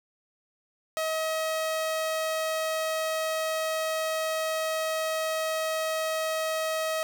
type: tone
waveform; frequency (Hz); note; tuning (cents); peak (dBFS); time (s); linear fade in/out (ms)
sawtooth; 636; D#5; +38; -23; 0.97-7.03; 0
effects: 10-bit